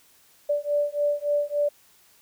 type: beating tone pair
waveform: sine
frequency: 582 / 585.5 Hz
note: D5 / D5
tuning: -16 / -5 cents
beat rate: 3.5 Hz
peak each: -25 dBFS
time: 0.49-1.69 s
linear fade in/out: 10 ms
effects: white hiss -58 dBFS RMS until 2.21 s